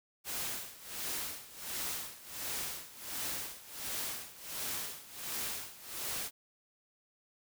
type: noise with tremolo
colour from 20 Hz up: white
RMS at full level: -37 dBFS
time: 0.24-6.31 s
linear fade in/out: 50 ms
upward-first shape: sine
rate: 1.4 Hz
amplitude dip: 85%
effects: none